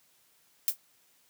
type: noise with exponential decay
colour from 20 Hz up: violet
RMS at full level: -21 dBFS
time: 0.68-0.77 s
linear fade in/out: 0 ms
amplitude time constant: 18 ms
effects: white hiss -66 dBFS RMS until 1.29 s + high-pass 80 Hz 12 dB/octave